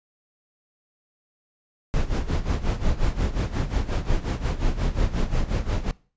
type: noise with tremolo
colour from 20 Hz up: brown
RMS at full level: -20 dBFS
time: 1.94-5.91 s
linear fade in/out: 0 ms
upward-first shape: sine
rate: 5.6 Hz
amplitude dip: 80%
effects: noise-tail reverb RT60 0.4 s tail -22 dB re dry + resampled to 16000 Hz